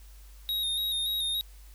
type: tone with vibrato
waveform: square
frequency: 3740 Hz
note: A#7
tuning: 5 cents sharp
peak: -28 dBFS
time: 0.49-1.41 s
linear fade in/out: 0 ms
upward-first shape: square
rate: 3.5 Hz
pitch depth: 29 cents each way
effects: added 50 Hz sine -47 dBFS peak until 1.74 s + white hiss -59 dBFS RMS until 1.74 s